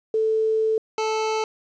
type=tone pair in turn; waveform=sine / 25% pulse; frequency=440 / 437.6 Hz; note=A4 / A4; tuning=0 / -9 cents; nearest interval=unison; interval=9 cents; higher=first; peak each=-18 dBFS; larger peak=neither; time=0.14-0.78 / 0.98-1.44 s; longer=first; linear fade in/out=2 ms; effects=resampled to 16000 Hz + 9-bit